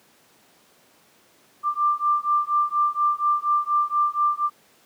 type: beating tone pair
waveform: sine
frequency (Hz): 1183 / 1187.2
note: D6 / D6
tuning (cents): +12 / +18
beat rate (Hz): 4.2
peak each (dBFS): -22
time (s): 1.63-4.5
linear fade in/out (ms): 50
effects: pink hiss -57 dBFS RMS until 4.85 s + high-pass 200 Hz 12 dB/octave